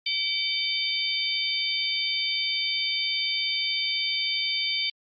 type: harmonic tone with a mistuned harmonic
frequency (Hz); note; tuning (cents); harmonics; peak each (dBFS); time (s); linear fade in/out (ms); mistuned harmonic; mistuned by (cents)
769; G5; -33; 3 / 4 / 5 / 6; -30 / -30 / -30 / -30; 0.06-4.9; 5; 5; -110
effects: Opus 32 kbps